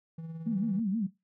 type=tone with tremolo; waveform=triangle; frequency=163.1 Hz; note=E3; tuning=18 cents flat; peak=-34 dBFS; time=0.18-0.8 s; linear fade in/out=5 ms; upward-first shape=sine; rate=18 Hz; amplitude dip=50%
type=tone with vibrato; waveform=sine; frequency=207.7 Hz; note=G#3; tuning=in tune; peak=-27 dBFS; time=0.46-1.07 s; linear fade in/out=10 ms; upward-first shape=sine; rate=6.3 Hz; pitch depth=200 cents each way
effects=noise-tail reverb RT60 0.2 s tail -17 dB re dry